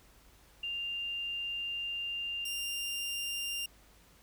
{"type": "tone pair in turn", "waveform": ["sine", "sawtooth"], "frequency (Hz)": [2794, 2794], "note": ["F7", "F7"], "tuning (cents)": [0, 0], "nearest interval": "unison", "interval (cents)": 0, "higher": "neither", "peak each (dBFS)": [-34, -31], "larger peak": "second", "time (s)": [[0.63, 2.45], [2.45, 3.66]], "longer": "first", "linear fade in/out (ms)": 5, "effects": ["added 50 Hz sine -62 dBFS peak until 4.22 s", "pink hiss -62 dBFS RMS until 4.22 s"]}